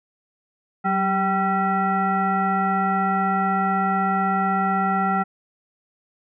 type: tone with frequency modulation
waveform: sine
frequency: 774 Hz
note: G5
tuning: 22 cents flat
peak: -18 dBFS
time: 0.84-5.24 s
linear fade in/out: 20 ms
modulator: 584 Hz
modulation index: 1.3
effects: none